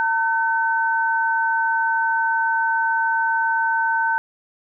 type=tone pair together; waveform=sine; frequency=906.8 / 1525 Hz; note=A#5 / G6; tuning=-48 / -48 cents; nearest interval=major sixth; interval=900 cents; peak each=-20 dBFS; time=0-4.18 s; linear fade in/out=0 ms; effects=none